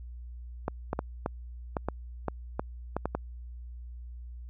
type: clicks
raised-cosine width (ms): 1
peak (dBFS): -15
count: 11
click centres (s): 0.681 / 0.931 / 0.991 / 1.261 / 1.768 / 1.886 / 2.283 / 2.595 / 2.966 / 3.056 / 3.15
effects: added 60 Hz sine -40 dBFS peak until 4.49 s